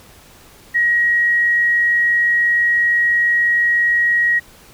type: tone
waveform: sine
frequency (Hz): 1897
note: A#6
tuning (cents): +30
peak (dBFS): -12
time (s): 0.74-4.4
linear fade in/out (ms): 20
effects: pink hiss -45 dBFS RMS until 4.73 s